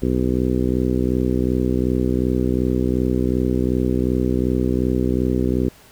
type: harmonic tone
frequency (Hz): 62.7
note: B1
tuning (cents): +27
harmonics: 1 / 2 / 3 / 4 / 5 / 6 / 7 / 8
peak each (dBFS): -24 / -25 / -25 / -22 / -25 / -24 / -30 / -33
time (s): 0.02-5.69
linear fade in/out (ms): 5
effects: pink hiss -48 dBFS RMS until 5.91 s

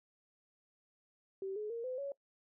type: tone with pitch steps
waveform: sine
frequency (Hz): 386.1 / 423.5 / 464.5 / 509.5 / 558.8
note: G4 / G#4 / A#4 / C5 / C#5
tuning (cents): -26 / +34 / -6 / -46 / +14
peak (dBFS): -37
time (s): 1.42-2.12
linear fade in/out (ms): 2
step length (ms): 140
effects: noise-tail reverb RT60 0.1 s tail -20 dB re dry

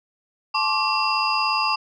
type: tone cluster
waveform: sine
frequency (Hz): 866 / 1068 / 1165 / 2713 / 4885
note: A5 / C6 / D6 / E7 / D#8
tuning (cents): -28 / +35 / -14 / +49 / -33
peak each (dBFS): -25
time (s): 0.54-1.76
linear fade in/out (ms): 10
effects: tanh soft clip ceiling -10 dBFS

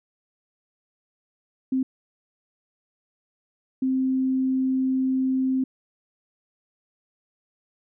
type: tone bursts at uneven times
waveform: sine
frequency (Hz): 261.6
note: C4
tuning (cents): 0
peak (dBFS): -20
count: 2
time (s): 1.72-1.83 / 3.82-5.64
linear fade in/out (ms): 5
effects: none

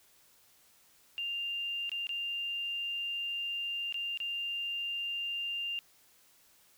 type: tone with dropouts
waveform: sine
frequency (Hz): 2794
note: F7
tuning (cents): 0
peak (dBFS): -33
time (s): 1.18-5.79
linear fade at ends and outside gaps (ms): 0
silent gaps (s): 1.894-1.917 / 2.069-2.092 / 3.925-3.943 / 4.174-4.202
effects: white hiss -64 dBFS RMS until 6.77 s

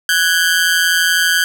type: ring-modulated tone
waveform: sawtooth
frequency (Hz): 1568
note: G6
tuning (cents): 0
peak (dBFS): -5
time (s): 0.09-1.44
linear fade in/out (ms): 0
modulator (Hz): 85.9
effects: none

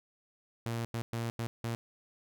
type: tone bursts at uneven times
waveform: sawtooth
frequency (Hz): 116.1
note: A#2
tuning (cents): -7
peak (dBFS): -29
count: 5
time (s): 0.66-0.85 / 0.94-1.02 / 1.13-1.3 / 1.39-1.47 / 1.64-1.75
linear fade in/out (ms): 0
effects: none

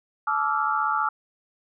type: tone cluster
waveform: sine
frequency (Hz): 865 / 1163 / 1315 / 1390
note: A5 / D6 / E6 / F6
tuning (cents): -30 / -17 / -5 / -9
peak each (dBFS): -27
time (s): 0.27-1.09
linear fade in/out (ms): 5
effects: none

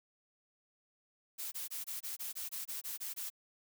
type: noise bursts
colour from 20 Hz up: blue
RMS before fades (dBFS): -41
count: 12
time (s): 1.38-3.302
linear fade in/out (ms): 20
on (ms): 140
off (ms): 22
effects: none

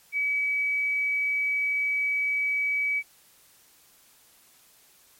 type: tone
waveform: sine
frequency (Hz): 2281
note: C#7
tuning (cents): +49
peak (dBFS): -23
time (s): 0.12-3.03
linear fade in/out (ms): 50
effects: white hiss -58 dBFS RMS until 5.19 s + MP3 64 kbps

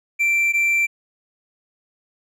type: tone pair in turn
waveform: triangle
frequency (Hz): 2349 / 2349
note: D7 / D7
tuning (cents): 0 / 0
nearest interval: unison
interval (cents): 0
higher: neither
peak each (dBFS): -14 / -14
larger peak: neither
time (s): 0.19-0.53 / 0.53-0.87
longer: neither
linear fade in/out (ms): 20
effects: none

